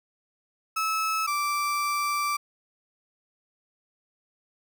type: tone pair in turn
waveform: 35% pulse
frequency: 1300 / 1169.5 Hz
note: E6 / D6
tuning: -24 / -8 cents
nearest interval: major second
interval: 184 cents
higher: first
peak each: -23 / -23 dBFS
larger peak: neither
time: 0.76-1.27 / 1.27-2.37 s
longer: second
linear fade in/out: 10 ms
effects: none

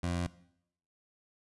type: tone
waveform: 20% pulse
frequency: 87.31 Hz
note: F2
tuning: in tune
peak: -26 dBFS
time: 0.03-0.27 s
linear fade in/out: 5 ms
effects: noise-tail reverb RT60 0.7 s tail -18 dB re dry + resampled to 24000 Hz

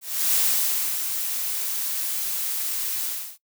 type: noise with ADSR envelope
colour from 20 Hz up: blue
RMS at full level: -20 dBFS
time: 0.01-3.38 s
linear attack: 320 ms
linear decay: 640 ms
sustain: -7 dB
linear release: 330 ms
effects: noise-tail reverb RT60 0.1 s tail -20 dB re dry

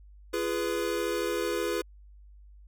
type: chord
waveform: square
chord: F diminished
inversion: none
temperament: equal with one note detuned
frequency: 342.2 / 415.3 / 493.9 Hz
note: F4 / Ab4 / Cb5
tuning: -35 / 0 / 0 cents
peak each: -33 dBFS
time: 0.33-1.82 s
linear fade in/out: 10 ms
effects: added 50 Hz sine -49 dBFS peak until 2.67 s

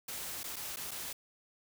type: noise with dropouts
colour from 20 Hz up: white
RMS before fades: -41 dBFS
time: 0.08-1.13 s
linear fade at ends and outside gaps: 5 ms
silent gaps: 0.433-0.44 / 0.56-0.564 / 0.761-0.769 / 0.91-0.914 s
effects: none

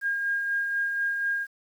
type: tone with tremolo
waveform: sine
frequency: 1619 Hz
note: G#6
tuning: 45 cents flat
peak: -23 dBFS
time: 0.01-1.47 s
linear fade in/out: 50 ms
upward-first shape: sine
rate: 4.1 Hz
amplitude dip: 35%
effects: 9-bit

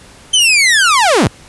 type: linear sweep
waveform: sawtooth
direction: down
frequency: 3136 to 56.4 Hz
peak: -4 dBFS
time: 0.33-1.28 s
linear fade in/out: 10 ms
effects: pink hiss -40 dBFS RMS until 1.48 s + resampled to 24000 Hz

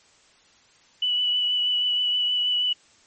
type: tone with vibrato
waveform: sine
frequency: 2960 Hz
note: F#7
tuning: in tune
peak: -20 dBFS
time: 1.02-2.73 s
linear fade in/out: 5 ms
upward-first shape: triangle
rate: 6.3 Hz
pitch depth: 20 cents each way
effects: white hiss -57 dBFS RMS until 3.06 s + MP3 32 kbps

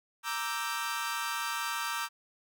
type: chord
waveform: sawtooth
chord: E half-diminished seventh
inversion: second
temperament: equal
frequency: 932.3 / 1174.7 / 1318.5 / 1568 Hz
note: Bb5 / D6 / E6 / G6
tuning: 0 / 0 / 0 / 0 cents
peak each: -34 dBFS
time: 0.23-2.09 s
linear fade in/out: 50 ms
effects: none

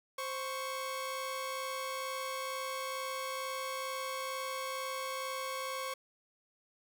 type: tone pair together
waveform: sawtooth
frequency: 523.3 / 1108.8 Hz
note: C5 / C#6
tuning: 0 / 0 cents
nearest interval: octave + minor second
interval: 1300 cents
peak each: -36 / -35 dBFS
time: 0.18-5.94 s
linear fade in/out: 5 ms
effects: none

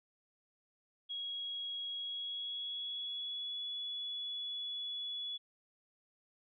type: tone with pitch glide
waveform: sine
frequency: 3311 to 3404 Hz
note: G#7 to G#7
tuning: -6 to +42 cents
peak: -38 dBFS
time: 1.09-5.38 s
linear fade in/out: 20 ms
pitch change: +48 cents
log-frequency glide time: 1.94-3.65 s
effects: none

